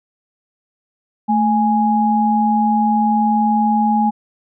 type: tone pair together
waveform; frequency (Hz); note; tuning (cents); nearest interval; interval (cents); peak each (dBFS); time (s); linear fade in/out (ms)
sine; 219.9 / 831; A3 / G#5; -1 / +1; octave + major seventh; 2302; -15 / -15; 1.28-4.11; 20
effects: none